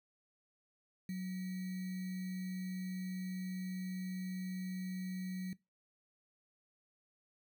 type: tone with sample-and-hold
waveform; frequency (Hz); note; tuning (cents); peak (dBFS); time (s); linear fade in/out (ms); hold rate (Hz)
sine; 185; F#3; 0; -37; 1.09-5.53; 2; 2100
effects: noise-tail reverb RT60 0.2 s tail -20 dB re dry